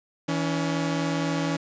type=tone pair together; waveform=sawtooth; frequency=162.8 / 281.6 Hz; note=E3 / C#4; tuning=-21 / +27 cents; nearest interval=major sixth; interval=948 cents; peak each=-23 / -23 dBFS; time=0.28-1.57 s; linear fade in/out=10 ms; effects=resampled to 16000 Hz + 8-bit